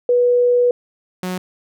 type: tone pair in turn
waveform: sine / sawtooth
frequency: 488.7 / 183.06 Hz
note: B4 / F#3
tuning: -18 / -18 cents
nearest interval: octave + perfect fourth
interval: 1700 cents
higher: first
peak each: -11 / -18 dBFS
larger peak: first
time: 0.09-0.71 / 1.23-1.38 s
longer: first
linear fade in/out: 2 ms
effects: none